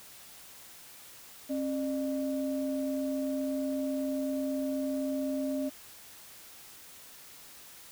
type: tone pair together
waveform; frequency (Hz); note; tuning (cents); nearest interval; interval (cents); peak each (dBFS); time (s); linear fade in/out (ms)
sine; 269 / 603; C4 / D5; +48 / +46; octave + major second; 1398; -30 / -34; 1.49-5.7; 20
effects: tanh soft clip ceiling -22 dBFS + white hiss -51 dBFS RMS until 7.91 s